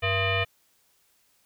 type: tone with frequency modulation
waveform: sine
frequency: 1248 Hz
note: D#6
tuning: 5 cents sharp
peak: -22 dBFS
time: 0.02-0.45 s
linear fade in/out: 20 ms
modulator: 575 Hz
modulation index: 3
effects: white hiss -66 dBFS RMS until 1.45 s